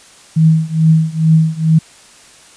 sine tone with tremolo, 159.8 Hz, D#3, 47 cents sharp, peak -4 dBFS, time 0.36-1.79 s, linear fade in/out 10 ms, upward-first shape triangle, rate 2.3 Hz, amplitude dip 95%, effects white hiss -42 dBFS RMS until 2.56 s + resampled to 22050 Hz

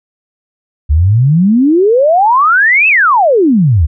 sine exponential two-way sweep, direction up then down, 69 to 2677 to 69 Hz, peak -5 dBFS, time 0.89-3.87 s, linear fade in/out 20 ms, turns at 2.88 s, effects none

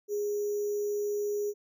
sine tone with sample-and-hold, 413 Hz, G#4, 10 cents flat, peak -28 dBFS, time 0.08-1.54 s, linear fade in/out 50 ms, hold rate 6300 Hz, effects none

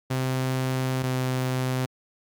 sawtooth tone pair in turn, 130.1 / 128.75 Hz, C3 / C3, -9 / -28 cents, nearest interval unison, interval 19 cents, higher first, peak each -20 dBFS, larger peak neither, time 0.1-1.03 / 1.03-1.86 s, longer first, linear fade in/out 10 ms, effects Opus 48 kbps

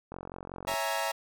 click train, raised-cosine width 1 ms, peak -26 dBFS, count 29, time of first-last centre 0.12-0.738 s, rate 45.3 Hz
sawtooth chord, A# half-diminished seventh, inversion first, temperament equal, 554.4 / 659.3 / 830.6 / 932.3 Hz, C#5 / E5 / G#5 / A#5, 0 / 0 / 0 / 0 cents, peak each -33 / -30 / -32 / -30 dBFS, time 0.67-1.12 s, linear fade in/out 10 ms
effects none

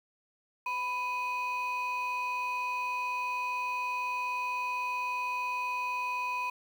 sine tone pair together, 992.1 / 2500 Hz, B5 / D#7, +8 / +8 cents, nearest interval octave + major third, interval 1600 cents, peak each -30 / -33 dBFS, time 0.66-6.5 s, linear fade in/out 5 ms, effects tanh soft clip ceiling -27 dBFS + 9-bit

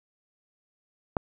click, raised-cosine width 1 ms, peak -11 dBFS, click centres 1.168 s, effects none

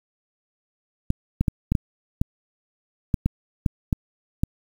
clicks, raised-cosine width 5 ms, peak -7 dBFS, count 11, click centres 1.104 / 1.41 / 1.482 / 1.72 / 1.752 / 2.215 / 3.142 / 3.26 / 3.662 / 3.928 / 4.435 s, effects 7-bit

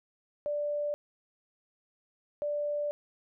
sine tone bursts at uneven times, 587.3 Hz, D5, in tune, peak -29 dBFS, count 2, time 0.46-0.94 / 2.42-2.91 s, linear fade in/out 0 ms, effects none

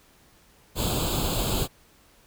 pink noise with comb filter, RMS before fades -26 dBFS, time 0.75-1.68 s, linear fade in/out 50 ms, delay 0.26 ms, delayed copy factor +0.85, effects pink hiss -58 dBFS RMS until 2.26 s

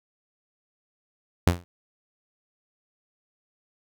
sawtooth tone with exponential decay, 87.31 Hz, F2, in tune, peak -10 dBFS, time 1.47-1.64 s, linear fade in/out 0 ms, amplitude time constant 35 ms, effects none

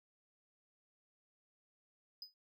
triangle tone with exponential decay, 4995 Hz, D#8, 6 cents sharp, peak -40 dBFS, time 2.22-2.34 s, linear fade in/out 2 ms, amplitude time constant 25 ms, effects noise-tail reverb RT60 0.1 s tail -18 dB re dry

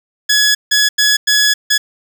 15% pulse tone bursts at uneven times, 1690 Hz, G#6, 30 cents sharp, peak -3 dBFS, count 5, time 0.29-0.55 / 0.71-0.89 / 0.98-1.17 / 1.27-1.54 / 1.7-1.78 s, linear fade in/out 10 ms, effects none

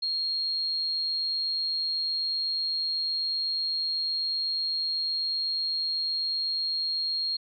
sine tone, 4253 Hz, C8, 27 cents sharp, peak -26 dBFS, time 0.02-7.37 s, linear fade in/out 10 ms, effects none

